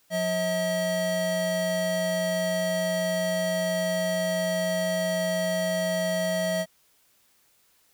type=tone pair together; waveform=square; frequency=179.87 / 641 Hz; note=F#3 / E5; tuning=-49 / -49 cents; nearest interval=octave + minor seventh; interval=2200 cents; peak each=-31 / -26 dBFS; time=0.1-6.66 s; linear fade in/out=50 ms; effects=white hiss -64 dBFS RMS until 7.93 s